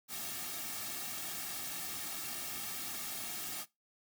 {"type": "noise with comb filter", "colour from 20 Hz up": "white", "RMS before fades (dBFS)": -41, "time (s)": [0.08, 3.66], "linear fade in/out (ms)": 50, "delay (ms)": 2, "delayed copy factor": -0.7, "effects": ["noise-tail reverb RT60 0.2 s tail -20 dB re dry"]}